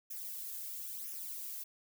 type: noise with flanger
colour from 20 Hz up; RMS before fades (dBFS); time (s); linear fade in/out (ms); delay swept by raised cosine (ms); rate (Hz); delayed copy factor
violet; -43; 0.1-1.64; 10; 0.23 to 2.13; 1; -0.7
effects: none